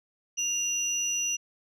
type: tone pair together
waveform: sine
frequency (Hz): 2794 / 5896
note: F7 / F#8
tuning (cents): 0 / -7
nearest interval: octave + minor second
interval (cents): 1293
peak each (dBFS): -30 / -26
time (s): 0.37-1.37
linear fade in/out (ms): 20
effects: tanh soft clip ceiling -22 dBFS